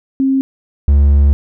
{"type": "tone pair in turn", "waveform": ["sine", "triangle"], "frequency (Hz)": [267.9, 70.96], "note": ["C4", "C#2"], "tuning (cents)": [41, 41], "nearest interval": "octave + major seventh", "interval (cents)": 2300, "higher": "first", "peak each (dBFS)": [-10, -4], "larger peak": "second", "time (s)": [[0.2, 0.41], [0.88, 1.33]], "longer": "second", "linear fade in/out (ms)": 0, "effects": []}